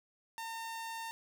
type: tone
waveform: sawtooth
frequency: 909 Hz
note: A#5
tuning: 44 cents flat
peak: -36 dBFS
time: 0.38-1.11 s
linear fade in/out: 0 ms
effects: none